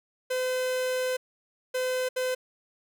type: tone bursts at uneven times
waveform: 45% pulse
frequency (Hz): 510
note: C5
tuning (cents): -44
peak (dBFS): -26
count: 3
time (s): 0.3-1.17 / 1.74-2.09 / 2.16-2.35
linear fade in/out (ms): 10
effects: none